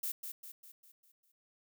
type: noise with echo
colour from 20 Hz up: violet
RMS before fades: -37 dBFS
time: 0.03-0.12 s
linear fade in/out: 5 ms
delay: 200 ms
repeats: 6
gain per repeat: -6 dB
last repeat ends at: 1.32 s
effects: none